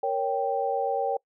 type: chord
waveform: sine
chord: G diminished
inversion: first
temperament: equal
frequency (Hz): 466.2 / 554.4 / 784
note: Bb4 / Db5 / G5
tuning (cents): 0 / 0 / 0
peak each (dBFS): -29 / -29 / -27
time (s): 0.03-1.17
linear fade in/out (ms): 5
effects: noise-tail reverb RT60 0.1 s tail -25 dB re dry

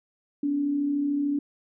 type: tone pair together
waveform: sine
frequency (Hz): 253.8 / 287.3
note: B3 / D4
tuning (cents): +47 / -38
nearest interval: major second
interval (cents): 215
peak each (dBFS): -35 / -23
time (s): 0.43-1.39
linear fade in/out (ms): 5
effects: none

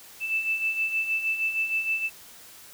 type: beating tone pair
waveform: sine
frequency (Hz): 2637 / 2643.4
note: E7 / E7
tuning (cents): 0 / +4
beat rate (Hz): 6.4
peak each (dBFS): -32 / -25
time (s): 0.2-2.1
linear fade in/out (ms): 50
effects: white hiss -48 dBFS RMS until 2.73 s

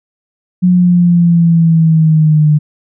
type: linear sweep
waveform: sine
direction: down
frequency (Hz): 181.6 to 149.6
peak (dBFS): -5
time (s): 0.62-2.59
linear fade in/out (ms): 20
effects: none

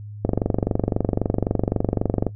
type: click train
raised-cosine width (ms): 2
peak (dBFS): -6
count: 49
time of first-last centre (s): 0.25-2.267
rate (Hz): 23.8
effects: noise-tail reverb RT60 0.1 s tail -17 dB re dry + added 104 Hz sine -33 dBFS peak until 2.35 s

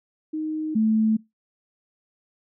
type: tone pair in turn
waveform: sine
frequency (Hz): 311.1 / 219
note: D#4 / A3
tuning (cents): 0 / -8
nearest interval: tritone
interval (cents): 608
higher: first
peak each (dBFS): -25 / -17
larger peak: second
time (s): 0.33-0.75 / 0.75-1.17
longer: neither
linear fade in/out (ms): 10
effects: noise-tail reverb RT60 0.2 s tail -23 dB re dry

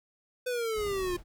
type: exponential sweep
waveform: square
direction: down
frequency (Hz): 507 to 348.2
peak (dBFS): -30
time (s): 0.46-1.17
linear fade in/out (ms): 10
type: noise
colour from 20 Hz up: brown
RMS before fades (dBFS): -43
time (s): 0.74-1.24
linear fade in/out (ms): 50
effects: none

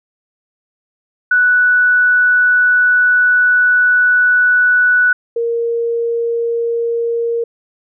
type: tone pair in turn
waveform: sine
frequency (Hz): 1480 / 466.2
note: F#6 / A#4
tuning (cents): 0 / 0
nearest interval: octave + minor sixth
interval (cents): 2000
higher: first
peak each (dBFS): -8 / -14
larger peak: first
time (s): 1.31-5.13 / 5.36-7.44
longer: first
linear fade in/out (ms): 5
effects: none

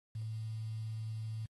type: tone with quantisation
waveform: sine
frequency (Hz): 110.3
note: A2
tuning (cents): +5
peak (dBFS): -37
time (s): 0.15-1.46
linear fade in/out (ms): 5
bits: 10
effects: AAC 32 kbps

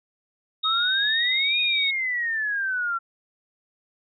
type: tone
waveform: sine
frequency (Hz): 3729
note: A#7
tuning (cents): 0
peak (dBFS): -22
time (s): 0.63-1.91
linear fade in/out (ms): 10
type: exponential two-way sweep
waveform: sine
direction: up then down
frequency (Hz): 1256 to 2489 to 1350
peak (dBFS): -23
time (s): 0.64-2.99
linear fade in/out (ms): 20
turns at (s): 1.6
effects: none

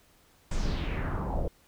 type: noise with low-pass filter sweep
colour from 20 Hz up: brown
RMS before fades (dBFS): -30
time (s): 0.51-1.48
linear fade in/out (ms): 5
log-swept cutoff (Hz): 7900 to 520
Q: 3
effects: pink hiss -62 dBFS RMS until 1.67 s

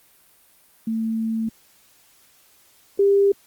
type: tone pair in turn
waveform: sine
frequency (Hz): 223.7 / 398.6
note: A3 / G4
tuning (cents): +29 / +29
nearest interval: minor seventh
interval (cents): 1000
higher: second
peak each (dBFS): -21 / -13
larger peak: second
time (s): 0.87-1.49 / 2.99-3.32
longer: first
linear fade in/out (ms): 5
effects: white hiss -56 dBFS RMS until 3.46 s + Opus 32 kbps

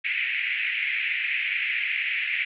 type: band-pass noise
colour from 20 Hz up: pink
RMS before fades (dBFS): -27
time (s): 0.04-2.45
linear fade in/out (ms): 10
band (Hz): 2000 to 2600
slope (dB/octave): 48
effects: none

